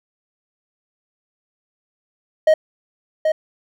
triangle tone with echo, 626 Hz, D#5, 10 cents sharp, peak -7 dBFS, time 2.47-2.54 s, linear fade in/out 5 ms, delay 780 ms, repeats 1, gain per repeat -5 dB, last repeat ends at 3.32 s, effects none

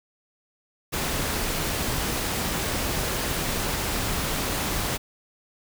pink noise, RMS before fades -27 dBFS, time 0.92-4.98 s, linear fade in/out 20 ms, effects none

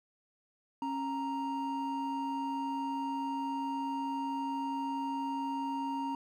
triangle tone pair together, 273.2 / 932.3 Hz, C#4 / A#5, -25 / 0 cents, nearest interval octave + major sixth, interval 2125 cents, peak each -34 / -33 dBFS, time 0.82-6.15 s, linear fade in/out 2 ms, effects none

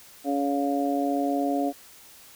harmonic tone, 140.9 Hz, C#3, 29 cents sharp, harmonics 2 / 3 / 4 / 5, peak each -25 / -34 / -31 / -28 dBFS, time 0.24-1.73 s, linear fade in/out 50 ms, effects white hiss -50 dBFS RMS until 2.35 s

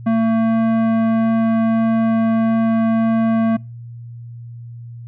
triangle tone with tanh clipping, 225.2 Hz, A3, 40 cents sharp, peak -15 dBFS, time 0.06-3.57 s, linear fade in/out 10 ms, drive 18 dB, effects noise-tail reverb RT60 0.3 s tail -26 dB re dry + added 118 Hz sine -31 dBFS peak until 5.07 s

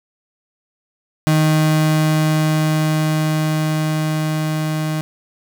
35% pulse tone with level ramp, 155.56 Hz, D#3, in tune, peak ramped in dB -10 to -17 dBFS, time 1.27-5.01 s, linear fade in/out 0 ms, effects none

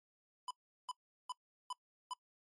square tone bursts, 1000 Hz, B5, 21 cents sharp, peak -40 dBFS, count 5, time 0.48-2.135 s, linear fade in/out 2 ms, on 27 ms, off 380 ms, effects noise-tail reverb RT60 0.1 s tail -23 dB re dry + MP3 48 kbps

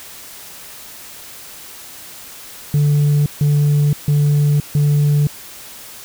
sine tone bursts, 146.1 Hz, D3, 9 cents flat, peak -8 dBFS, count 4, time 2.74-5.27 s, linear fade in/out 2 ms, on 520 ms, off 150 ms, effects tanh soft clip ceiling -10 dBFS + white hiss -36 dBFS RMS until 6.04 s

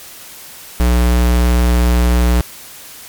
square tone, 60.4 Hz, B1, 38 cents flat, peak -10 dBFS, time 0.8-2.41 s, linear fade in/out 0 ms, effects white hiss -35 dBFS RMS until 3.08 s + MP3 96 kbps

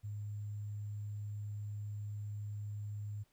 sine tone with sample-and-hold, 103.83 Hz, G#2, in tune, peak -39 dBFS, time 0.03-3.24 s, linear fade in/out 20 ms, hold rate 7350 Hz, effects pink hiss -75 dBFS RMS until 3.32 s

